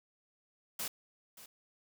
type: noise with echo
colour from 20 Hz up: white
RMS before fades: -38 dBFS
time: 0.79-0.88 s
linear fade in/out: 5 ms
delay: 580 ms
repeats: 1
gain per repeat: -15 dB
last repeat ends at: 1.46 s
effects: none